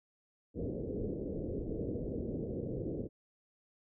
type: low-pass noise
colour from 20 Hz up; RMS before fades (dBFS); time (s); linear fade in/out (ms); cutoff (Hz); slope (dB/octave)
white; -38; 0.54-3.09; 50; 500; 48
effects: none